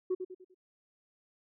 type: tone with echo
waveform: sine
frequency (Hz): 369.5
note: F#4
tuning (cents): -2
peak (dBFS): -26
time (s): 0.1-0.15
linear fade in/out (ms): 10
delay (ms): 99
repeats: 4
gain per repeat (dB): -8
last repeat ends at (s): 0.546
effects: tanh soft clip ceiling -25 dBFS